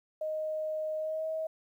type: tone with pitch glide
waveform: sine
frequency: 622.3 to 636.5 Hz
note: D#5 to D#5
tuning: 0 to +39 cents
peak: -31 dBFS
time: 0.21-1.47 s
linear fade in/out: 5 ms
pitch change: +39 cents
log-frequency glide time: 0.97-1.27 s
effects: 11-bit